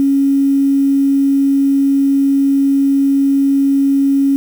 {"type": "tone with quantisation", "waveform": "sine", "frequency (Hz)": 275.9, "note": "C#4", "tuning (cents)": -8, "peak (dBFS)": -9, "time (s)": [0, 4.36], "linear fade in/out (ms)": 0, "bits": 6, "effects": []}